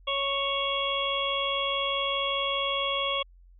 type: harmonic tone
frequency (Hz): 554.4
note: C#5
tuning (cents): 0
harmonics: 1 / 2 / 4 / 5 / 6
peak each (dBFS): -32 / -31 / -36 / -34 / -30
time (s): 0.07-3.23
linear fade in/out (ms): 10
effects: added 44 Hz sine -51 dBFS peak until 3.59 s